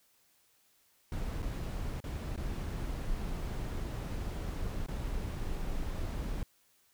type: noise with dropouts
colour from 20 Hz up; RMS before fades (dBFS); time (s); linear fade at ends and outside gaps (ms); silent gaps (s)
brown; -36; 1.12-6.43; 2; 1.422-1.426 / 2.003-2.04 / 2.362-2.375 / 4.863-4.884
effects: white hiss -69 dBFS RMS until 6.93 s